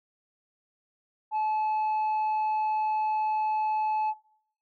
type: tone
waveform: sine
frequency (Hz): 862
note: A5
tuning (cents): -36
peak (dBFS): -22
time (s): 1.31-4.14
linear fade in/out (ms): 50
effects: noise-tail reverb RT60 0.7 s tail -25 dB re dry + tanh soft clip ceiling -24 dBFS